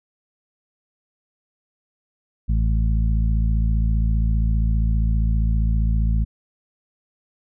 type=harmonic tone; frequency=55.1 Hz; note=A1; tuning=3 cents sharp; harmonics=1 / 2 / 3 / 4; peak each=-17 / -25 / -28 / -32 dBFS; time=2.48-6.25 s; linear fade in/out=20 ms; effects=none